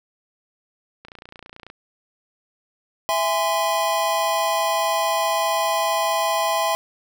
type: click train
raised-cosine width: 0.3 ms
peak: -24 dBFS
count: 20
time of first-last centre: 1.05-1.701 s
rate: 29.2 Hz
type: chord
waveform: square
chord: E augmented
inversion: none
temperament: just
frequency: 659.3 / 824.1 / 1030.1 Hz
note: E5 / G#5 / B#5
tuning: 0 / -14 / -27 cents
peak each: -24 / -25 / -24 dBFS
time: 3.09-6.75 s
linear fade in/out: 0 ms
effects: none